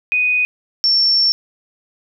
sine tone pair in turn, 2489 / 5435 Hz, D#7 / F8, 0 / -48 cents, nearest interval octave + major second, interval 1352 cents, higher second, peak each -13 / -11 dBFS, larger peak second, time 0.12-0.45 / 0.84-1.32 s, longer second, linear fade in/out 0 ms, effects none

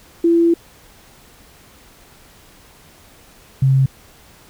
sine tone pair in turn, 337.2 / 133.82 Hz, E4 / C3, +39 / +39 cents, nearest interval octave + major third, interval 1600 cents, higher first, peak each -10 dBFS, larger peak neither, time 0.24-0.54 / 3.62-3.86 s, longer first, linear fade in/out 5 ms, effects pink hiss -47 dBFS RMS until 4.49 s

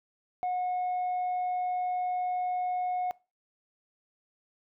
sine tone with tanh clipping, 727 Hz, F#5, 31 cents flat, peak -28 dBFS, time 0.43-3.11 s, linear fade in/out 0 ms, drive 1 dB, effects noise-tail reverb RT60 0.3 s tail -22 dB re dry

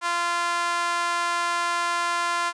sawtooth tone with high-pass filter, 345.4 Hz, F4, 19 cents flat, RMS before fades -25 dBFS, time 0.01-2.53 s, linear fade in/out 50 ms, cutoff 1100 Hz, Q 2.5, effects resampled to 22050 Hz

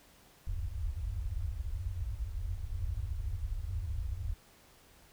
white low-pass noise, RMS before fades -36 dBFS, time 0.47-4.34 s, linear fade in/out 5 ms, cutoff 100 Hz, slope 96 dB/octave, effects pink hiss -61 dBFS RMS until 5.12 s

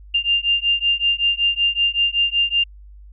sine beating tone pair, 2794 / 2799.3 Hz, F7 / F7, 0 / +3 cents, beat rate 5.3 Hz, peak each -19 dBFS, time 0.14-2.64 s, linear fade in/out 10 ms, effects added 50 Hz sine -39 dBFS peak until 3.12 s

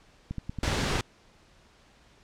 clicks, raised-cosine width 5 ms, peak -21 dBFS, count 9, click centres 0.31 / 0.383 / 0.495 / 0.587 / 0.679 / 0.73 / 0.836 / 0.912 / 0.957 s
pink noise, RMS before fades -28 dBFS, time 0.63-1.01 s, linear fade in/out 2 ms
effects pink hiss -59 dBFS RMS until 2.23 s + low-pass 6000 Hz 12 dB/octave

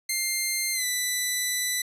10% pulse tone with pitch glide, 2100 to 1987.9 Hz, C7 to B6, +6 to +11 cents, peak -16 dBFS, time 0.09-1.82 s, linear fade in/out 5 ms, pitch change -95 cents, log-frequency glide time 0.73-0.85 s, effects resampled to 32000 Hz

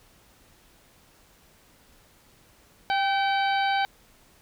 harmonic tone with a mistuned harmonic, 769 Hz, G5, 33 cents flat, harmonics 1 / 2 / 3 / 4 / 5 / 6, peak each -23 / -29 / -33 / -35 / -37 / -39 dBFS, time 2.9-3.85 s, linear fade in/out 0 ms, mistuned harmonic 1, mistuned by +46 cents, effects pink hiss -58 dBFS RMS until 4.41 s

